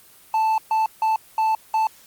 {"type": "tone bursts at uneven times", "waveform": "triangle", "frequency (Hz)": 880, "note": "A5", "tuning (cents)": 0, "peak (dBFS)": -15, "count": 5, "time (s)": [[0.34, 0.58], [0.71, 0.86], [1.02, 1.16], [1.38, 1.55], [1.74, 1.87]], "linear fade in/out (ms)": 2, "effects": ["white hiss -50 dBFS RMS until 2.06 s", "Opus 24 kbps"]}